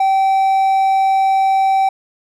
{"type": "tone", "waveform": "triangle", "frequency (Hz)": 773, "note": "G5", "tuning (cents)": -24, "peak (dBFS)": -9, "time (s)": [0, 1.89], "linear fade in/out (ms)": 5, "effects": []}